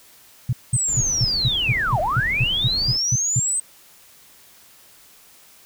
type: tone bursts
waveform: sine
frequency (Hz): 123.7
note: B2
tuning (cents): +3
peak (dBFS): -16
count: 13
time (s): 0.49-3.397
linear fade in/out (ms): 5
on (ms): 39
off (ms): 200
type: linear two-way sweep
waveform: sine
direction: down then up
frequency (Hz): 8360 to 587.3 to 8320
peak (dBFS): -19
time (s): 0.73-3.6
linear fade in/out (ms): 5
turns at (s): 2
type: noise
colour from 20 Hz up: brown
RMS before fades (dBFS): -32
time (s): 0.87-2.98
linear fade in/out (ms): 20
effects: white hiss -50 dBFS RMS until 5.65 s